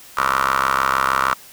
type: ring-modulated tone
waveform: 15% pulse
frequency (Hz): 66.5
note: C2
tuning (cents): +29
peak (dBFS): -7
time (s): 0.17-1.34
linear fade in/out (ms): 5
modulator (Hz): 1220
effects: white hiss -43 dBFS RMS until 1.52 s